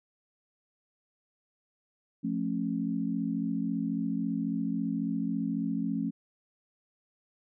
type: chord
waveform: sine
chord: F augmented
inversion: none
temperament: just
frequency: 174.61 / 218.3 / 272.8 Hz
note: F3 / A3 / C#4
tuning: 0 / -13 / -28 cents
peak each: -34 / -32 / -32 dBFS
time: 2.23-6.11 s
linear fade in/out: 20 ms
effects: none